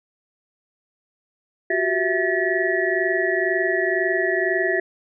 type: tone cluster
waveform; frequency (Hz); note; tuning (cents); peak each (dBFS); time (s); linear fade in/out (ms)
sine; 361.7 / 383.7 / 659 / 1740 / 1918; F#4 / G4 / E5 / A6 / A#6; -39 / -37 / -1 / -20 / +49; -25; 1.7-4.8; 5
effects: none